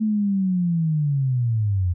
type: linear sweep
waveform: sine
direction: down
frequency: 220 to 85.3 Hz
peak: -18 dBFS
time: 0-1.94 s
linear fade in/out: 20 ms
effects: none